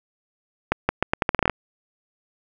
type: accelerating click train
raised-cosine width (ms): 0.5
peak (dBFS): -3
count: 12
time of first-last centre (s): 0.72-1.497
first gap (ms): 170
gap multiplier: 0.8
effects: none